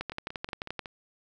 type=two click trains; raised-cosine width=0.3 ms; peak=-17 / -23 dBFS; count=10 / 5; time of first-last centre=0.01-0.793 / 0.12-0.858 s; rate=11.5 / 5.42 Hz; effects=none